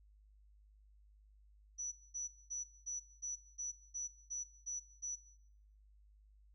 sine tone bursts, 5920 Hz, F#8, in tune, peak -39 dBFS, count 10, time 1.78-5.16 s, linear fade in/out 20 ms, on 140 ms, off 220 ms, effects noise-tail reverb RT60 0.8 s tail -18 dB re dry + added 51 Hz sine -62 dBFS peak until 6.54 s

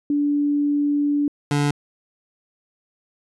sine / 25% pulse tone pair in turn, 290 / 145 Hz, D4 / D3, -22 / -22 cents, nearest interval octave, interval 1200 cents, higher first, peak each -17 / -14 dBFS, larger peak second, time 0.1-1.28 / 1.51-1.71 s, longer first, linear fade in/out 2 ms, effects resampled to 24000 Hz

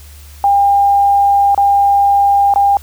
sine tone with dropouts, 802 Hz, G5, 39 cents sharp, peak -7 dBFS, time 0.44-2.77 s, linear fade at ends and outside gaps 1 ms, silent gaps 1.547-1.577 / 2.539-2.559 s, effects added 73 Hz sine -34 dBFS peak until 2.82 s + white hiss -42 dBFS RMS until 2.82 s

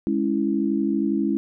sine chord, C# minor, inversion second, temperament equal, 207.7 / 277.2 / 329.6 Hz, G#3 / C#4 / E4, 0 / 0 / 0 cents, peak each -24 dBFS, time 0.07-1.37 s, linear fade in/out 0 ms, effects none

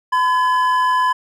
triangle tone pair together, 1010.8 / 1700 Hz, B5 / G#6, +40 / +40 cents, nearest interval major sixth, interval 900 cents, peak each -12 / -21 dBFS, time 0.12-1.13 s, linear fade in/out 10 ms, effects none

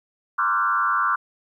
sine tone with frequency modulation, 1264 Hz, D#6, 27 cents sharp, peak -18 dBFS, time 0.38-1.16 s, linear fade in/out 10 ms, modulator 101 Hz, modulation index 2.2, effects 10-bit

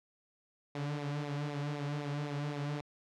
sawtooth tone with flanger, 145.4 Hz, D3, 17 cents flat, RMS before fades -37 dBFS, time 0.75-2.81 s, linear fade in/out 2 ms, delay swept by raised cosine 0.64 to 4.64 ms, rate 3.9 Hz, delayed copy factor -0.65, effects low-pass 5000 Hz 12 dB/octave

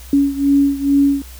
sine beating tone pair, 279.5 / 281.8 Hz, C#4 / C#4, +14 / +29 cents, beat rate 2.3 Hz, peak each -13 / -16 dBFS, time 0.13-1.22 s, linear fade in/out 2 ms, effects added 62 Hz sine -34 dBFS peak until 1.39 s + white hiss -41 dBFS RMS until 1.39 s

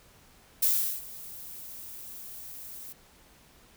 violet noise with ADSR envelope, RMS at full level -23 dBFS, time 0.62-2.93 s, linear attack 9 ms, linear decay 380 ms, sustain -20 dB, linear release 10 ms, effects pink hiss -58 dBFS RMS until 3.76 s

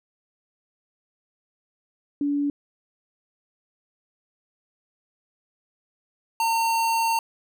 sine / square tone pair in turn, 286.9 / 910.9 Hz, D4 / A#5, -40 / -40 cents, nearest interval octave + minor sixth, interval 2000 cents, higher second, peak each -21 dBFS, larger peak neither, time 2.21-2.5 / 6.4-7.19 s, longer second, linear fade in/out 2 ms, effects none

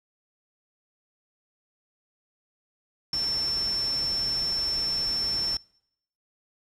sine tone in noise, 5390 Hz, E8, 38 cents sharp, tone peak -25 dBFS, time 3.13-5.57 s, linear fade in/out 2 ms, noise pink, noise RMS -40 dBFS, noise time 3.13-5.57 s, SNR +12 dB, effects noise-tail reverb RT60 0.8 s tail -26 dB re dry + low-pass 11000 Hz 12 dB/octave

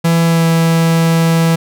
45% pulse tone with pitch glide, 166.6 to 164.78 Hz, E3 to E3, +19 to 0 cents, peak -9 dBFS, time 0.04-1.56 s, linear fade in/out 10 ms, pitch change -19 cents, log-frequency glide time 0.25-0.45 s, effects none

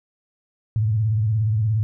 sine tone with vibrato, 108.7 Hz, A2, 21 cents flat, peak -17 dBFS, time 0.76-1.83 s, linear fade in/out 0 ms, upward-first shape sine, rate 17 Hz, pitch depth 100 cents each way, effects none

